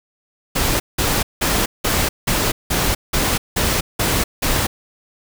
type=noise bursts; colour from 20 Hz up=pink; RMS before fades=-18 dBFS; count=10; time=0.55-4.67 s; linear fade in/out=10 ms; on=250 ms; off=180 ms; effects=none